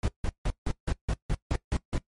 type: noise bursts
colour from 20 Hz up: brown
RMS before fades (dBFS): -26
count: 10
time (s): 0.03-1.98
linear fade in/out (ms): 2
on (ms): 51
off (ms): 160
effects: noise-tail reverb RT60 0.1 s tail -19 dB re dry + MP3 48 kbps